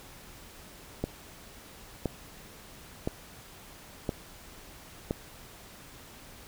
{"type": "click train", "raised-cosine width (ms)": 2, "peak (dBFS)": -15, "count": 5, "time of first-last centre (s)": [1.04, 5.109], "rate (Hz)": 0.983, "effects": ["pink hiss -50 dBFS RMS until 6.47 s"]}